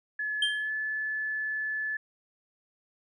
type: tone with pitch glide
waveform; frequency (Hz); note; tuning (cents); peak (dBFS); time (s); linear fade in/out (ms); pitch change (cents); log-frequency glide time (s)
sine; 1711 to 1730.9; A6 to A6; -49 to -29; -29; 0.19-1.97; 5; +20; 0.58-0.7
type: tone with exponential decay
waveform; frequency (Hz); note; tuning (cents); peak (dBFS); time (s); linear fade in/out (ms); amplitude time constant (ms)
triangle; 3165; G7; +16; -20; 0.42-0.7; 5; 59
effects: resampled to 24000 Hz